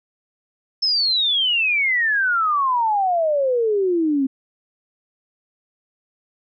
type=exponential sweep; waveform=sine; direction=down; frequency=5310 to 261.6 Hz; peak=-16 dBFS; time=0.82-4.27 s; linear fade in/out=10 ms; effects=none